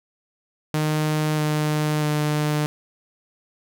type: tone with pitch steps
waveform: sawtooth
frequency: 153.6 / 151.92 / 150.27 Hz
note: D#3 / D#3 / D3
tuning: -22 / -41 / +40 cents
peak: -16 dBFS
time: 0.74-2.66 s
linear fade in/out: 0 ms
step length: 640 ms
effects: none